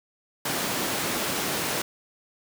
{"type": "high-pass noise", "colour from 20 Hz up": "pink", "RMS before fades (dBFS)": -28, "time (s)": [0.45, 1.82], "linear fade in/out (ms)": 5, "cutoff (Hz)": 200, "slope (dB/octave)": 12, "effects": []}